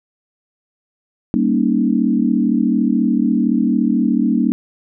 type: chord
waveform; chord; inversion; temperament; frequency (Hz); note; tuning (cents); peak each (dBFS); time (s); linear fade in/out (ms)
sine; Eb dominant seventh; first; equal; 196 / 233.1 / 277.2 / 311.1; G3 / Bb3 / Db4 / Eb4; 0 / 0 / 0 / 0; -19 / -16 / -19 / -21; 1.34-4.52; 0
effects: none